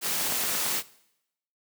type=noise; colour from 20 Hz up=white; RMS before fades=-28 dBFS; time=0.01-0.83 s; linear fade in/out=50 ms
type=click train; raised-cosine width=0.5 ms; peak=-18 dBFS; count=5; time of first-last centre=0.21-0.664 s; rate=8.82 Hz
effects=noise-tail reverb RT60 0.8 s tail -20 dB re dry + high-pass 150 Hz 12 dB/octave